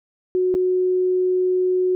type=tone with dropouts; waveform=sine; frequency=367.2 Hz; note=F#4; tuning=13 cents flat; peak=-16 dBFS; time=0.35-1.95 s; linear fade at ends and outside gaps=0 ms; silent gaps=0.542-0.55 s; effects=none